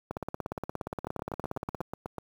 two click trains, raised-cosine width 1 ms, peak -19 / -21 dBFS, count 30 / 10, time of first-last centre 0.11-1.806 / 1.07-2.182 s, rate 17.1 / 8.09 Hz, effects high-pass 60 Hz 12 dB/octave + 8-bit

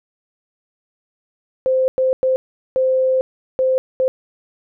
sine tone bursts at uneven times, 520 Hz, C5, 11 cents flat, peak -13 dBFS, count 6, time 1.66-1.88 / 1.98-2.13 / 2.23-2.36 / 2.76-3.21 / 3.59-3.78 / 4-4.08 s, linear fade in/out 0 ms, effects none

